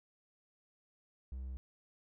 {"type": "tone", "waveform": "triangle", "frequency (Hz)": 64.6, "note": "C2", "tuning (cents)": -21, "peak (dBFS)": -38, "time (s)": [1.32, 1.57], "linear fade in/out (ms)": 0, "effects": []}